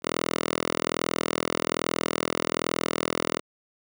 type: tone with high-pass filter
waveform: 5% pulse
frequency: 41.2 Hz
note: E1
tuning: in tune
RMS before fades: -28 dBFS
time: 0.02-3.41 s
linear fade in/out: 50 ms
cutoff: 300 Hz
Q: 0.53
effects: none